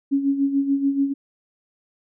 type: tone with tremolo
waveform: sine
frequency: 277.2 Hz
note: C#4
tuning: in tune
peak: -15 dBFS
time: 0.11-1.14 s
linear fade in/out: 20 ms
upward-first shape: sine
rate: 6.9 Hz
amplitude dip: 65%
effects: none